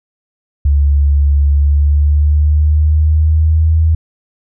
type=tone with pitch glide; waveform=sine; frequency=71.3 to 80.03 Hz; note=C#2 to D#2; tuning=+49 to +49 cents; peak=-7 dBFS; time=0.65-3.95 s; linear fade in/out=5 ms; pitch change=+200 cents; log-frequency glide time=1.5-3.76 s; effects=none